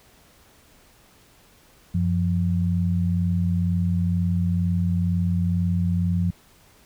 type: tone pair together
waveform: sine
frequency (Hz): 92.5 / 174.61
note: F#2 / F3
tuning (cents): 0 / 0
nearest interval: major seventh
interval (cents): 1100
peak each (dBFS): -22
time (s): 1.94-6.31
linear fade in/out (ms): 10
effects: pink hiss -55 dBFS RMS until 6.85 s